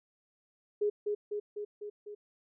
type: tone with echo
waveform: sine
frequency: 415.3 Hz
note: G#4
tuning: in tune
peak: -26 dBFS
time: 0.81-0.9 s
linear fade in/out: 10 ms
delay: 250 ms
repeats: 5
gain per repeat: -3 dB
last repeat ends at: 2.15 s
effects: none